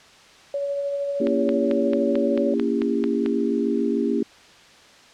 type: tone with tremolo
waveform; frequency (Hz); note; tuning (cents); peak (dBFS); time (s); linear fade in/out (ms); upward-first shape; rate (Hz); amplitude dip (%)
sine; 564; C#5; +30; -22; 0.54-2.54; 2; sine; 13; 25
type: chord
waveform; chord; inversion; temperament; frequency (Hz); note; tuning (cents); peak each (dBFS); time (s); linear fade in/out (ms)
sine; A# diminished seventh; none; just; 233.1 / 279.7 / 335.6 / 402.8; A#3 / C#4 / E4 / G4; 0 / +16 / +31 / +47; -24 / -25 / -27 / -25; 1.2-4.23; 5
type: click train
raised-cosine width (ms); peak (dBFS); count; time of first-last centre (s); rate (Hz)
0.3; -16; 10; 1.27-3.261; 4.52
effects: white hiss -49 dBFS RMS until 5.13 s + low-pass 5000 Hz 12 dB/octave